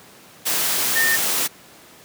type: tone in noise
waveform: sine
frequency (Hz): 1819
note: A#6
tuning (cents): -43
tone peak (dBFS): -17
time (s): 0.95-1.17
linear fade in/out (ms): 20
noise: white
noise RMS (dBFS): -21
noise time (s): 0.45-1.48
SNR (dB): +1
effects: pink hiss -46 dBFS RMS until 2.04 s + high-pass 150 Hz 12 dB/octave